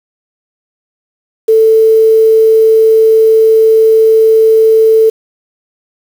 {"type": "tone with quantisation", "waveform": "sine", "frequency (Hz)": 443.1, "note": "A4", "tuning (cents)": 12, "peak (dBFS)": -3, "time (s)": [1.48, 5.1], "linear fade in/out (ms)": 10, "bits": 5, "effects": []}